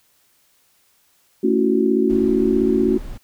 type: chord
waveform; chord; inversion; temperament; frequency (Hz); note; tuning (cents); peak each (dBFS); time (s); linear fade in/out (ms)
sine; F# minor seventh; first; just; 222 / 277.5 / 333 / 370; A3 / C#4 / E4 / F#4; +16 / +2 / +18 / 0; -20 / -20 / -22 / -18; 1.43-2.98; 10
type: noise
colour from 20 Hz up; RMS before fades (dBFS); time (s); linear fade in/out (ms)
brown; -33; 2.09-3.18; 10
effects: white hiss -60 dBFS RMS until 3.23 s